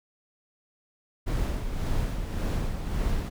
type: noise with tremolo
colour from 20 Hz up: brown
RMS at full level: -26 dBFS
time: 1.26-3.3 s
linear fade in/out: 20 ms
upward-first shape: sine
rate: 1.8 Hz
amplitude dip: 50%
effects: none